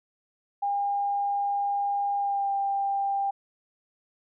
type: tone with pitch glide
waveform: sine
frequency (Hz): 806 to 793.5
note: G5 to G5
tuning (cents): +48 to +21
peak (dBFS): -24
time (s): 0.62-3.31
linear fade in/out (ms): 10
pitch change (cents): -27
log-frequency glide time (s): 2.17-2.51
effects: none